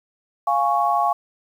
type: chord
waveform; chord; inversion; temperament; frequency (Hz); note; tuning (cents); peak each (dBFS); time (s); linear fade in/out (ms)
sine; Db major; first; equal; 698.5 / 830.6 / 1108.7; F5 / Ab5 / Db6; 0 / 0 / 0; -21; 0.47-1.13; 5
effects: 8-bit